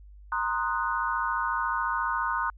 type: chord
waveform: sine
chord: C half-diminished seventh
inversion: third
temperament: equal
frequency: 932.3 / 1046.5 / 1244.5 / 1480 Hz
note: Bb5 / C6 / Eb6 / Gb6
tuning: 0 / 0 / 0 / 0 cents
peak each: -31 dBFS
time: 0.32-2.5 s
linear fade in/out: 2 ms
effects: added 50 Hz sine -46 dBFS peak until 2.57 s